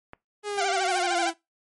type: click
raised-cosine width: 0.5 ms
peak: -25 dBFS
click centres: 0.134 s
type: exponential sweep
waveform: sawtooth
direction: down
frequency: 418.4 to 330 Hz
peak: -25 dBFS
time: 0.43-1.34 s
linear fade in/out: 50 ms
type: tone with vibrato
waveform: sawtooth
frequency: 739 Hz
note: F#5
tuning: 2 cents flat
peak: -20 dBFS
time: 0.57-1.31 s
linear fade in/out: 20 ms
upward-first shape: sine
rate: 13 Hz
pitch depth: 130 cents each way
effects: noise-tail reverb RT60 0.2 s tail -22 dB re dry + MP3 48 kbps